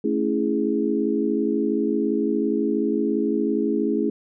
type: chord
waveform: sine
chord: A major seventh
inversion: none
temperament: equal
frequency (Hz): 220 / 277.2 / 329.6 / 415.3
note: A3 / C#4 / E4 / G#4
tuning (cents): 0 / 0 / 0 / 0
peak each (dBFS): -25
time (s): 0.04-4.1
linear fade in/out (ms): 5
effects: none